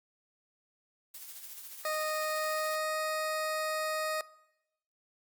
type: noise with tremolo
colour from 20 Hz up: blue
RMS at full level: -44 dBFS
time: 1.14-2.76 s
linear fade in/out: 5 ms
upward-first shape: sine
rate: 14 Hz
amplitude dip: 45%
type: tone with pitch glide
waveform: 20% pulse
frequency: 619 to 623.7 Hz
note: D#5 to D#5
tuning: -9 to +4 cents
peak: -26 dBFS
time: 1.85-4.21 s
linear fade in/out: 2 ms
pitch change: +13 cents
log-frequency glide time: 2.16-3 s
effects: noise-tail reverb RT60 0.9 s tail -21 dB re dry + Opus 48 kbps